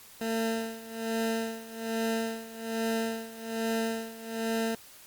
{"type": "tone with tremolo", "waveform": "20% pulse", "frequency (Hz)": 225.6, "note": "A3", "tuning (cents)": 44, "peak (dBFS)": -22, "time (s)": [0.21, 4.75], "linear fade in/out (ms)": 2, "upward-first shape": "sine", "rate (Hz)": 1.2, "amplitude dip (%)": 85, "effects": ["white hiss -52 dBFS RMS until 5.06 s", "Opus 48 kbps"]}